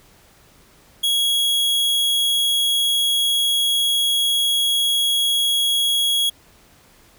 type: tone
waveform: 45% pulse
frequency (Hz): 3322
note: G#7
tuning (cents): 0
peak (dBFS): -16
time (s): 1.03-6.3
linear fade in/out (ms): 10
effects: pink hiss -52 dBFS RMS until 7.18 s